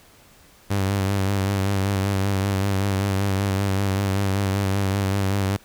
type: tone with vibrato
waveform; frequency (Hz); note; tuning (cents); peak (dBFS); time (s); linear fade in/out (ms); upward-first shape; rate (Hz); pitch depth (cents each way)
sawtooth; 98; G2; 0; -16; 0.7-5.57; 10; sine; 5.2; 45
effects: pink hiss -52 dBFS RMS until 5.64 s